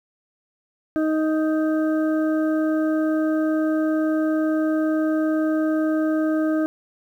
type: harmonic tone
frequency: 312.6 Hz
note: D#4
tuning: 8 cents sharp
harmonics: 1 / 2 / 4 / 5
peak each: -19 / -26 / -35 / -35 dBFS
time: 0.96-6.66 s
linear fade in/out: 0 ms
effects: 9-bit